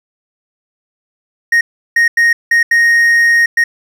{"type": "tone bursts at uneven times", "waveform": "triangle", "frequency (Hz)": 1864.7, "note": "A#6", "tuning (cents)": 0, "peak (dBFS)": -5, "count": 6, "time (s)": [[1.52, 1.61], [1.96, 2.08], [2.17, 2.33], [2.51, 2.63], [2.71, 3.46], [3.57, 3.64]], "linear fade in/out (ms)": 5, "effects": []}